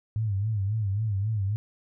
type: tone with vibrato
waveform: sine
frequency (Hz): 103.83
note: G#2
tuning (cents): 0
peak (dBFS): -24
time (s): 0.16-1.56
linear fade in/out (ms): 0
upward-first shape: sine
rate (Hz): 3.7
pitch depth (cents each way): 130
effects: none